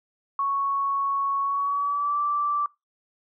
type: tone with pitch glide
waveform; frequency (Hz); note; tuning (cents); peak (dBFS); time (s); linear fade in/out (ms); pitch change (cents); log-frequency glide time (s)
sine; 1108.7 to 1167.9; C#6 to D6; 0 to -10; -22; 0.39-2.66; 2; +90; 1.42-2.2
effects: noise-tail reverb RT60 0.2 s tail -20 dB re dry